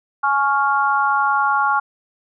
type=chord; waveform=sine; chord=Db major; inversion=second; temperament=equal with one note detuned; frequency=838.8 / 1108.7 / 1396.9 Hz; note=Ab5 / Db6 / F6; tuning=+17 / 0 / 0 cents; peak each=-19 dBFS; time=0.23-1.8 s; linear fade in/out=10 ms; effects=none